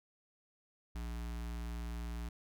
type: tone with notch filter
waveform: square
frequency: 58 Hz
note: A#1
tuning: 8 cents flat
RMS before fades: -41 dBFS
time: 0.95-2.29 s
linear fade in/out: 5 ms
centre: 500 Hz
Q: 2
effects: none